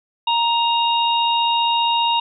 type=harmonic tone; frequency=935 Hz; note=A#5; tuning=5 cents sharp; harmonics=1 / 3 / 4; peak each=-17 / -22 / -23 dBFS; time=0.27-2.2 s; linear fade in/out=5 ms; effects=none